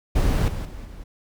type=noise with level steps; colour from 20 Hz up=brown; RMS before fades=-19 / -28 / -36 / -39 dBFS; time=0.15-1.04 s; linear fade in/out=10 ms; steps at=0.48 / 0.65 / 0.85 s; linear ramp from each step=2 ms; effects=none